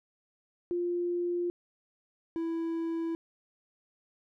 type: tone pair in turn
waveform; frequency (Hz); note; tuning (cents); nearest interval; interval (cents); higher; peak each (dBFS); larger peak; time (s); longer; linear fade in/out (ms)
sine / triangle; 350 / 330.4; F4 / E4; +4 / +4; minor second; 100; first; -28; neither; 0.71-1.5 / 2.36-3.15; neither; 0
effects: none